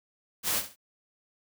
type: noise with echo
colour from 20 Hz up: white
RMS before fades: -28 dBFS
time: 0.43-0.63 s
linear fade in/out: 50 ms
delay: 66 ms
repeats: 2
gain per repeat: -12 dB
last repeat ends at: 0.762 s
effects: none